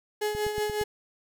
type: tone with tremolo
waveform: 35% pulse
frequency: 421.6 Hz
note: G#4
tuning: 26 cents sharp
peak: -23 dBFS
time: 0.21-0.84 s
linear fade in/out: 10 ms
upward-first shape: triangle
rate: 5.4 Hz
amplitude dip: 60%
type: click train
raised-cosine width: 5 ms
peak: -26 dBFS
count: 5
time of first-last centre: 0.35-0.813 s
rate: 8.63 Hz
effects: none